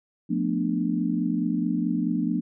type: chord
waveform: sine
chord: B half-diminished seventh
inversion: second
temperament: just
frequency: 177.8 / 222.2 / 246.9 / 296.3 Hz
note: F3 / A3 / B3 / D4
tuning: +31 / +17 / 0 / +15 cents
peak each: -28 dBFS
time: 0.29-2.41 s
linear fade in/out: 20 ms
effects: none